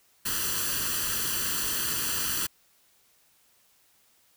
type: noise with comb filter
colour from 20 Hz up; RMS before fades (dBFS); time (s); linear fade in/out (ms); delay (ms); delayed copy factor
white; -29; 0.25-2.47; 10; 0.67; +0.75
effects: white hiss -64 dBFS RMS until 4.36 s